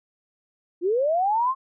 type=linear sweep; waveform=sine; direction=up; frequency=328 to 1084 Hz; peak=-19 dBFS; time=0.81-1.55 s; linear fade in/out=50 ms; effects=none